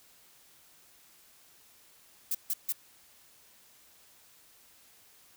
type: noise bursts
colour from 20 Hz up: violet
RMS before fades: -30 dBFS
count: 3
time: 2.31-2.724 s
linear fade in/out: 5 ms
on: 38 ms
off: 150 ms
effects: white hiss -60 dBFS RMS until 5.36 s